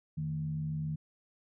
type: tone with frequency modulation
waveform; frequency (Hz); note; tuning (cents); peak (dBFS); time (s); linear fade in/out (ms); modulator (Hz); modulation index
sine; 154.5; D#3; -12; -32; 0.17-0.96; 10; 67.4; 0.45
effects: none